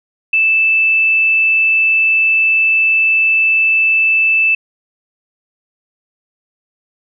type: tone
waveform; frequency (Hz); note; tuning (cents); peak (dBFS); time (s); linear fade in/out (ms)
sine; 2637; E7; 0; -9; 0.33-4.55; 5
effects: none